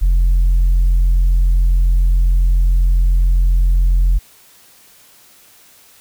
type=tone; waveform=sine; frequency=43.65 Hz; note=F1; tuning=in tune; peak=-7 dBFS; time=0.01-4.19 s; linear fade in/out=20 ms; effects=tanh soft clip ceiling -8 dBFS + white hiss -47 dBFS RMS until 6 s